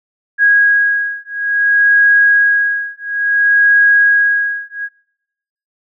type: beating tone pair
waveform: sine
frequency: 1647 / 1647.58 Hz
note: G#6 / G#6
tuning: -15 / -14 cents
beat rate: 0.58 Hz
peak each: -12 dBFS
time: 0.38-4.89 s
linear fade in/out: 50 ms
effects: noise-tail reverb RT60 0.9 s tail -26 dB re dry